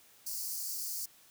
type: high-pass noise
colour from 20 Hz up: white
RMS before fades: -38 dBFS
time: 0.26-1.06 s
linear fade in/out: 10 ms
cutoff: 4400 Hz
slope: 96 dB/octave
effects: white hiss -61 dBFS RMS until 1.3 s